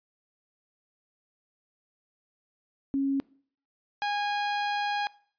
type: tone pair in turn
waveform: sine / sawtooth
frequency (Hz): 274.2 / 821.7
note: C#4 / G#5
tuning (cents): -19 / -19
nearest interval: octave + perfect fifth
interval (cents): 1900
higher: second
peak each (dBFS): -24 / -23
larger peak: second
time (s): 2.94-3.2 / 4.02-5.07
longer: second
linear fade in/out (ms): 0
effects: noise-tail reverb RT60 0.5 s tail -22 dB re dry + resampled to 11025 Hz